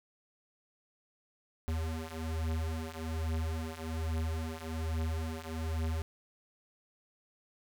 square beating tone pair, 79.6 / 80.8 Hz, D#2 / E2, +40 / -34 cents, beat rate 1.2 Hz, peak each -38 / -36 dBFS, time 1.68-6.02 s, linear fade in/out 0 ms, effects none

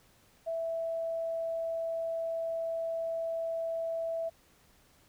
sine tone, 659.3 Hz, E5, in tune, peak -31 dBFS, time 0.46-4.3 s, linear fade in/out 20 ms, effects pink hiss -64 dBFS RMS until 5.08 s

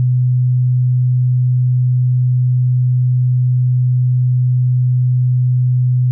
sine tone, 125.5 Hz, B2, 28 cents sharp, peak -10 dBFS, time 0-6.11 s, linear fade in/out 0 ms, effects none

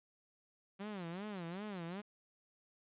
sawtooth tone with vibrato, 188.2 Hz, F#3, 30 cents sharp, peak -38 dBFS, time 0.79-2.02 s, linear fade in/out 20 ms, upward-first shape sine, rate 2.6 Hz, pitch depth 220 cents each way, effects resampled to 8000 Hz + 11-bit

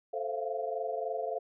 sine chord, F major seventh, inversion first, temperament equal with one note detuned, 440 / 523.3 / 675.1 / 698.5 Hz, A4 / C5 / E5 / F5, 0 / 0 / +41 / 0 cents, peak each -37 / -37 / -37 / -38 dBFS, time 0.13-1.39 s, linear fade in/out 10 ms, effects none

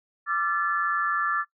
sine tone cluster, 1178 / 1357 / 1738 Hz, D6 / E6 / A6, +5 / +50 / -22 cents, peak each -27 dBFS, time 0.26-1.45 s, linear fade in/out 50 ms, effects noise-tail reverb RT60 0.1 s tail -19 dB re dry

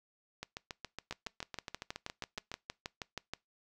two click trains, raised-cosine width 0.2 ms, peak -21 / -23 dBFS, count 15 / 16, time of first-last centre 1.11-3.336 / 0.43-2.516 s, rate 6.29 / 7.19 Hz, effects noise-tail reverb RT60 0.2 s tail -23 dB re dry

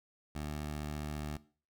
15% pulse tone, 74.8 Hz, D2, 32 cents sharp, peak -31 dBFS, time 0.35-1.37 s, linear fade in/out 5 ms, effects noise-tail reverb RT60 0.4 s tail -18 dB re dry

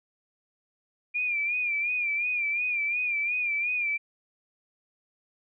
sine tone with vibrato, 2400 Hz, D7, 37 cents sharp, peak -25 dBFS, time 1.14-3.98 s, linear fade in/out 20 ms, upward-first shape sine, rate 2.8 Hz, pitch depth 69 cents each way, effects none

